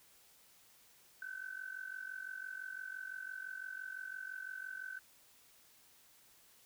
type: tone with amplitude modulation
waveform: sine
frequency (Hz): 1527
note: G6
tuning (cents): -46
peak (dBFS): -39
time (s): 1.22-4.99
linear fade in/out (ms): 2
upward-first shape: sine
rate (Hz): 45.9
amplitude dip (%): 80
effects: white hiss -65 dBFS RMS until 6.65 s